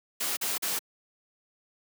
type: noise bursts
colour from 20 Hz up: white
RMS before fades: -30 dBFS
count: 3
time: 0.2-0.792 s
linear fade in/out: 10 ms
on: 170 ms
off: 41 ms
effects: high-pass 200 Hz 12 dB/octave